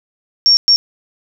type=tone bursts at uneven times; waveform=sine; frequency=5510 Hz; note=F8; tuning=24 cents flat; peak=-6 dBFS; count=2; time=0.46-0.57 / 0.68-0.76 s; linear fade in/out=0 ms; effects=none